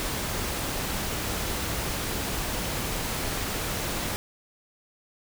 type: noise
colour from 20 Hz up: pink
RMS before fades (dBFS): -30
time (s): 0-4.16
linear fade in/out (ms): 0
effects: none